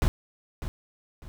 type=noise with echo; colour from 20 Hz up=brown; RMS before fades=-21 dBFS; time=0.02-0.08 s; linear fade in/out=0 ms; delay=600 ms; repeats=2; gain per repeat=-11 dB; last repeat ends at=1.28 s; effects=none